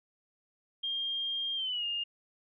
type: tone with pitch glide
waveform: sine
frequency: 3211 to 2828 Hz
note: G7 to F7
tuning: +41 to +21 cents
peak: -31 dBFS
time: 0.83-2.04 s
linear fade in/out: 10 ms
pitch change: -220 cents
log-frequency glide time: 1.55-1.85 s
effects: none